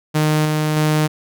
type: tone with tremolo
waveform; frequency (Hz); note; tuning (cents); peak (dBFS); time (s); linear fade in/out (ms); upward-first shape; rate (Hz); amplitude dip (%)
sawtooth; 153.5; D#3; -23; -10; 0.14-1.08; 20; square; 1.6; 25
effects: none